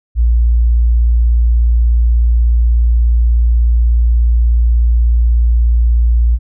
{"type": "tone", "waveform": "sine", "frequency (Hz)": 58.27, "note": "A#1", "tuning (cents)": 0, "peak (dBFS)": -7, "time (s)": [0.15, 6.39], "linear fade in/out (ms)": 50, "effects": []}